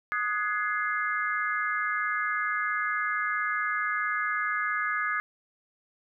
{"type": "chord", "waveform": "sine", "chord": "Ab dominant seventh", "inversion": "second", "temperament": "equal with one note detuned", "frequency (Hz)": [1244.5, 1480, 1681.5, 2093], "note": ["Eb6", "Gb6", "Ab6", "C7"], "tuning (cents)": [0, 0, 21, 0], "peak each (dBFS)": [-30, -35, -30, -34], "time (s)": [0.12, 5.2], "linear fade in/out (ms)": 0, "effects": []}